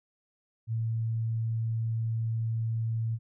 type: tone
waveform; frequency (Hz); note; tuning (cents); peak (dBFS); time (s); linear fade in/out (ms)
sine; 113.2; A2; +50; -27; 0.67-3.19; 50
effects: none